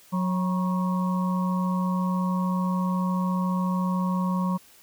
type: harmonic tone with a mistuned harmonic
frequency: 182.8 Hz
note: F#3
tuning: 21 cents flat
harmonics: 1 / 3 / 5 / 6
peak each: -23 / -38 / -34 / -33 dBFS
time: 0.12-4.58 s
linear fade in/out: 20 ms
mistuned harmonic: 5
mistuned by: +68 cents
effects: white hiss -54 dBFS RMS until 4.82 s